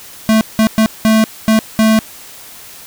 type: tone bursts at uneven times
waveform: square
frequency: 219.8 Hz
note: A3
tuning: 2 cents flat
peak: -8 dBFS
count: 6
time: 0.29-0.41 / 0.59-0.67 / 0.78-0.86 / 1.05-1.24 / 1.48-1.59 / 1.79-1.99 s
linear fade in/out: 0 ms
effects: white hiss -35 dBFS RMS until 2.86 s